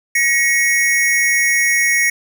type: tone pair together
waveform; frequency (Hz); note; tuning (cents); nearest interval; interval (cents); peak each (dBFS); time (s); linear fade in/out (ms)
square; 1900 / 2209; A#6 / C#7; +33 / -7; minor third; 260; -16; 0.15-2.1; 5
effects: none